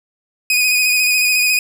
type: tone with vibrato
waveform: sawtooth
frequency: 2489 Hz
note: D#7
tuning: in tune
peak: -9 dBFS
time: 0.5-1.59 s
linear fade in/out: 2 ms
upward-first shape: square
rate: 14 Hz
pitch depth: 22 cents each way
effects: none